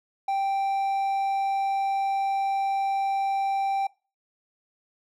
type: tone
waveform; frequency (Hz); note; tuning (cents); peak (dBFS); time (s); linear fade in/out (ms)
triangle; 784; G5; 0; -21; 0.28-3.87; 5
effects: noise-tail reverb RT60 0.3 s tail -21 dB re dry